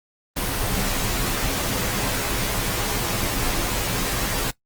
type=noise with comb filter; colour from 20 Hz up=pink; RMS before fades=-24 dBFS; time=0.36-4.51 s; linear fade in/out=10 ms; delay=13 ms; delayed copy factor=-0.75; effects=noise-tail reverb RT60 0.1 s tail -19 dB re dry + Opus 24 kbps